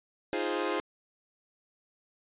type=chord; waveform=sawtooth; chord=F minor seventh; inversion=third; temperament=equal; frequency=311.1 / 349.2 / 415.3 / 523.3 Hz; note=Eb4 / F4 / Ab4 / C5; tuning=0 / 0 / 0 / 0 cents; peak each=-32 / -30 / -30 / -31 dBFS; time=0.33-0.8 s; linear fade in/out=0 ms; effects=resampled to 8000 Hz